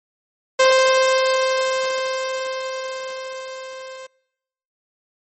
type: tone with level ramp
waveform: sawtooth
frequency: 523.3 Hz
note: C5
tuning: in tune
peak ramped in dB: -7 to -30 dBFS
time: 0.59-4.07 s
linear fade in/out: 10 ms
effects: noise-tail reverb RT60 0.9 s tail -26 dB re dry + MP3 32 kbps